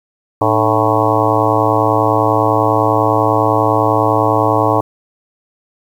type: harmonic tone with a mistuned harmonic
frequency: 110 Hz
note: A2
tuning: in tune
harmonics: 1 / 3 / 4 / 5 / 6 / 7 / 8 / 9 / 10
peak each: -19 / -19 / -19 / -19 / -19 / -19 / -19 / -19 / -19 dBFS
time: 0.41-4.81 s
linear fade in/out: 5 ms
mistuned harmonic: 3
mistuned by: -140 cents
effects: 7-bit